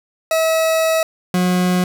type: tone pair in turn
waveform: 40% pulse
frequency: 645 / 181 Hz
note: E5 / F#3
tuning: -38 / -38 cents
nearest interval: octave + minor seventh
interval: 2200 cents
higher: first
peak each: -13 dBFS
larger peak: neither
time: 0.31-1.03 / 1.34-1.84 s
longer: first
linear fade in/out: 2 ms
effects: none